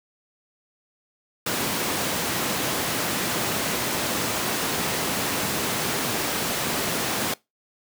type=high-pass noise; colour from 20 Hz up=pink; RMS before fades=-26 dBFS; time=1.46-7.34 s; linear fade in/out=5 ms; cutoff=160 Hz; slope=12 dB/octave; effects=noise-tail reverb RT60 0.2 s tail -22 dB re dry